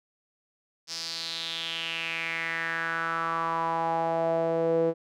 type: tone with band-pass filter sweep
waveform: sawtooth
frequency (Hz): 165.1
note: E3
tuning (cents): +3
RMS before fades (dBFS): -29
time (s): 0.87-4.94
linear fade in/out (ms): 50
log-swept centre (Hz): 5300 to 450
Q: 4.8
effects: none